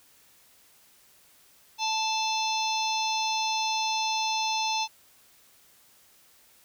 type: harmonic tone with a mistuned harmonic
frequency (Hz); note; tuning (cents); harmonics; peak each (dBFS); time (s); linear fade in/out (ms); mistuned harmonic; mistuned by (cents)
880; A5; 0; 1 / 3 / 4 / 5 / 6 / 7; -28 / -33 / -34 / -35 / -36 / -36; 1.78-4.88; 50; 5; -97
effects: white hiss -59 dBFS RMS until 6.64 s